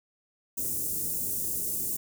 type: band-stop noise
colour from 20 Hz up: white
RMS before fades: -31 dBFS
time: 0.57-1.97 s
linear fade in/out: 10 ms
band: 430 to 7400 Hz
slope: 24 dB/octave
effects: none